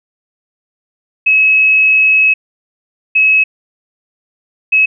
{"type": "tone bursts at uneven times", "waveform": "sine", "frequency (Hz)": 2571, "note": "E7", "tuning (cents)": -44, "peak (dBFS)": -6, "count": 3, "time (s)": [[1.26, 2.34], [3.15, 3.44], [4.72, 4.86]], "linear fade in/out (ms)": 10, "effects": []}